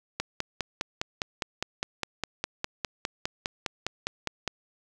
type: click train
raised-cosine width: 0.2 ms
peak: -11 dBFS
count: 22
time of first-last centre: 0.2-4.477 s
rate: 4.91 Hz
effects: none